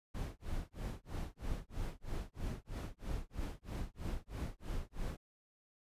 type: noise with tremolo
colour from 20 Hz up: brown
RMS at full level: -38 dBFS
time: 0.14-5.17 s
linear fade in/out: 10 ms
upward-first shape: sine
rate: 3.1 Hz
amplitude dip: 100%
effects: resampled to 32000 Hz